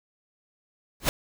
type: noise with exponential growth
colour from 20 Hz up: pink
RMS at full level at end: -17 dBFS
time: 1-1.09 s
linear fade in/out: 1 ms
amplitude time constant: 19 ms
effects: none